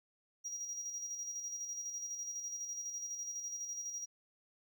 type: tone with tremolo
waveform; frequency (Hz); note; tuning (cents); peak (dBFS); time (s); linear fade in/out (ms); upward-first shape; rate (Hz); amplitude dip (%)
triangle; 5730; F8; +44; -37; 0.44-4.06; 20; square; 12; 40
effects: none